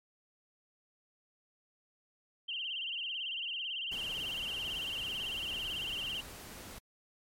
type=tone with vibrato; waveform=sine; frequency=2954 Hz; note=F#7; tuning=3 cents flat; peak=-35 dBFS; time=2.48-6.21 s; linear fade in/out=10 ms; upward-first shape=sine; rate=18 Hz; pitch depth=130 cents each way
type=noise; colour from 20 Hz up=pink; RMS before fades=-48 dBFS; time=3.91-6.79 s; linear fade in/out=10 ms
effects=MP3 64 kbps